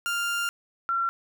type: tone pair in turn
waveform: 30% pulse / sine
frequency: 1396.9 / 1363.4 Hz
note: F6 / F6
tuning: 0 / -42 cents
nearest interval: unison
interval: 42 cents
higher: first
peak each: -23 dBFS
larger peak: neither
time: 0.06-0.49 / 0.89-1.09 s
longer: first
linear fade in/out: 0 ms
effects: none